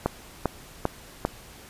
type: click train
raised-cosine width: 1 ms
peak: -8 dBFS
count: 4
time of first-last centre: 0.06-1.25 s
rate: 2.52 Hz
effects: pink hiss -47 dBFS RMS until 1.69 s + resampled to 32000 Hz